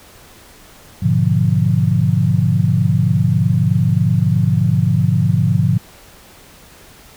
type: chord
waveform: sine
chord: G# diminished seventh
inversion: none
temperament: equal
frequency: 103.83 / 123.47 / 146.83 / 174.61 Hz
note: G#2 / B2 / D3 / F3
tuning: 0 / 0 / 0 / 0 cents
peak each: -17 dBFS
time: 1.02-5.78 s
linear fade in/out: 10 ms
effects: pink hiss -43 dBFS RMS until 7.16 s